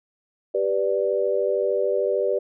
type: chord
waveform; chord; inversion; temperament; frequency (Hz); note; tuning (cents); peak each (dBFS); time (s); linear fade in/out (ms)
sine; G major; none; equal; 392 / 493.9 / 587.3; G4 / B4 / D5; 0 / 0 / 0; -24; 0.54-2.39; 10
effects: none